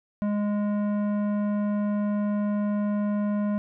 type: tone with tanh clipping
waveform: sine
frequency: 206.7 Hz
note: G#3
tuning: 8 cents flat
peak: -25 dBFS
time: 0.22-3.58 s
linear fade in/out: 0 ms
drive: 13 dB
effects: none